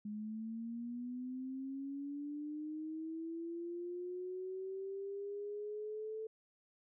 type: linear sweep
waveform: sine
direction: up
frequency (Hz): 207.7 to 441.1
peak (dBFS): -40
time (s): 0.05-6.27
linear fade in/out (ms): 5
effects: none